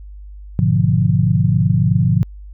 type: chord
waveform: sine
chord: G# diminished seventh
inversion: none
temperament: equal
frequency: 103.83 / 123.47 / 146.83 / 174.61 Hz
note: G#2 / B2 / D3 / F3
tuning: 0 / 0 / 0 / 0 cents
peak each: -17 dBFS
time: 0.59-2.23 s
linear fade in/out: 0 ms
effects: added 50 Hz sine -32 dBFS peak until 2.53 s